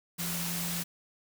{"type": "tone in noise", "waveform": "sine", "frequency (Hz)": 171.8, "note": "F3", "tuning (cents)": -28, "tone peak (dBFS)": -36, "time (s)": [0.18, 0.84], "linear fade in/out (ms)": 20, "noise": "white", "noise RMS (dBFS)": -35, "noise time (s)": [0.18, 0.84], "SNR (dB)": -4, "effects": []}